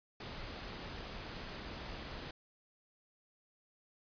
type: noise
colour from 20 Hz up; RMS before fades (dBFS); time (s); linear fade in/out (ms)
pink; -45; 0.2-2.31; 5
effects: resampled to 11025 Hz